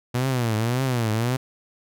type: tone with vibrato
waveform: sawtooth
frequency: 120 Hz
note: B2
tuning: 49 cents flat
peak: -17 dBFS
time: 0.14-1.37 s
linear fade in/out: 10 ms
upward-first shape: triangle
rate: 1.8 Hz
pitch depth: 210 cents each way
effects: none